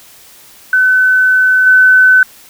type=tone with level steps; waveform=sine; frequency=1513 Hz; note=F#6; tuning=38 cents sharp; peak=-6 / -3 dBFS; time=0.73-2.23 s; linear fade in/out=2 ms; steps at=1.66 s; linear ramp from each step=10 ms; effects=white hiss -40 dBFS RMS until 2.49 s